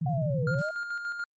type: tone with vibrato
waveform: sine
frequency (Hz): 144.4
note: D3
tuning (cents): -29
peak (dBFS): -26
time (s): 0.01-0.62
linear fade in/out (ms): 10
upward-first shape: square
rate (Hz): 12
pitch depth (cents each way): 200
type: linear two-way sweep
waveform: sine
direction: down then up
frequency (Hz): 739 to 472.5 to 648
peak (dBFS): -31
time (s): 0.06-0.71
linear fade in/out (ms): 5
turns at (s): 0.45
type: tone with tremolo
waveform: triangle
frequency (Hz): 1409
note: F6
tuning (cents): +15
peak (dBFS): -28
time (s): 0.47-1.24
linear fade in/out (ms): 2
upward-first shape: square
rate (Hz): 6.9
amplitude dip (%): 45
type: noise with exponential decay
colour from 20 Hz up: blue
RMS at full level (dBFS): -43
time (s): 0.58-0.91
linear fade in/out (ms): 5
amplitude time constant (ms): 71
effects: Opus 24 kbps